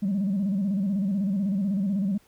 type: tone with vibrato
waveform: sine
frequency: 196 Hz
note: G3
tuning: in tune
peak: -21 dBFS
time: 0.02-2.18 s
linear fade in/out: 10 ms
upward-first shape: square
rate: 16 Hz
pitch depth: 91 cents each way
effects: tanh soft clip ceiling -20 dBFS + pink hiss -61 dBFS RMS until 2.27 s